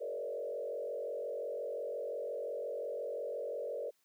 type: tone with frequency modulation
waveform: sine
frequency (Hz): 520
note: C5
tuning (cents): -11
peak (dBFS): -36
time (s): 0-3.91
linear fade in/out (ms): 20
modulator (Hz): 45.7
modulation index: 1.9
effects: white hiss -75 dBFS RMS until 4.04 s + high-pass 150 Hz 12 dB/octave